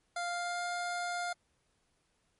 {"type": "tone with pitch glide", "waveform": "25% pulse", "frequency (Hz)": [698.5, 704.6], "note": ["F5", "F5"], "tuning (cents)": [0, 15], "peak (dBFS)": -30, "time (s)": [0.16, 1.33], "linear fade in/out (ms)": 5, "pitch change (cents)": 15, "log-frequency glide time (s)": [0.27, 0.64], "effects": ["pink hiss -75 dBFS RMS until 2.39 s", "MP3 48 kbps"]}